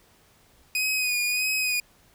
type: tone with vibrato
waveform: sawtooth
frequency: 2489 Hz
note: D#7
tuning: in tune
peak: -20 dBFS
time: 0.75-1.8 s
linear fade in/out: 2 ms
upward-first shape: sine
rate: 1.6 Hz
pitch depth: 36 cents each way
effects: pink hiss -59 dBFS RMS until 2.14 s